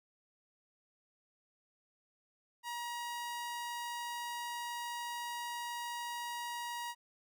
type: tone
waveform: sawtooth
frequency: 953 Hz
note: A#5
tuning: 38 cents sharp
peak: -35 dBFS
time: 2.63-6.95 s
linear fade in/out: 50 ms
effects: none